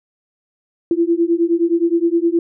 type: beating tone pair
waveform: sine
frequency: 333.4 / 343 Hz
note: E4 / F4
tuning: +20 / -31 cents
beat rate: 9.6 Hz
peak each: -16 dBFS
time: 0.91-2.39 s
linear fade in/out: 2 ms
effects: none